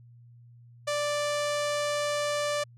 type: tone with low-pass filter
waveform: sawtooth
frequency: 587.3 Hz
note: D5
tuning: in tune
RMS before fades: -29 dBFS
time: 0.87-2.64 s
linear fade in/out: 10 ms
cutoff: 8200 Hz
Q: 1.1
effects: added 119 Hz sine -50 dBFS peak until 2.77 s